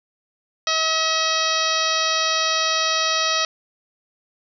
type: harmonic tone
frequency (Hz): 640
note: D#5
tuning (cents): +49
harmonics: 1 / 2 / 3 / 4 / 5 / 6 / 7 / 8 / 9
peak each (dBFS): -28 / -24 / -28 / -28 / -28 / -26 / -28 / -28 / -28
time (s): 0.67-3.45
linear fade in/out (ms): 2
effects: none